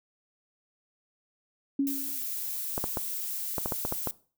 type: tone with exponential decay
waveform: sine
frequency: 277.2 Hz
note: C#4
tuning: in tune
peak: -21 dBFS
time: 1.79-2.25 s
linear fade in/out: 5 ms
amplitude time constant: 100 ms
type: noise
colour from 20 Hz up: violet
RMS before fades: -34 dBFS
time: 1.87-4.11 s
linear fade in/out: 0 ms
type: clicks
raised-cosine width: 1 ms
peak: -16 dBFS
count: 9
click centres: 2.779 / 2.841 / 2.972 / 3.582 / 3.659 / 3.722 / 3.851 / 3.924 / 4.073 s
effects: noise-tail reverb RT60 0.4 s tail -20 dB re dry